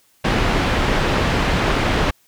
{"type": "low-pass noise", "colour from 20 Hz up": "pink", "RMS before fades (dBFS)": -18, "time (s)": [0.24, 2.11], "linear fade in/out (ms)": 10, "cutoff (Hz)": 3000, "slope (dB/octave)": 12, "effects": ["white hiss -58 dBFS RMS until 2.27 s"]}